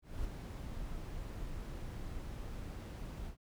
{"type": "noise with ADSR envelope", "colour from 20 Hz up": "brown", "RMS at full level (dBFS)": -39, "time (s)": [0.02, 3.37], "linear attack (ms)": 230, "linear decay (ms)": 4, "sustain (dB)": -4, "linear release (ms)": 100, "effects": []}